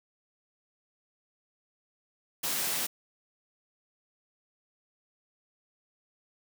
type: high-pass noise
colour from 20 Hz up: white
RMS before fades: -31 dBFS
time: 2.43-2.87 s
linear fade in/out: 10 ms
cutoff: 120 Hz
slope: 24 dB/octave
effects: none